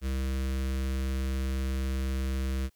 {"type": "tone with notch filter", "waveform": "square", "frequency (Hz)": 66, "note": "C2", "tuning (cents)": 16, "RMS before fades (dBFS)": -30, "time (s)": [0.01, 2.7], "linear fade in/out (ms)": 50, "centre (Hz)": 810, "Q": 1.2, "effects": ["white hiss -72 dBFS RMS until 2.75 s"]}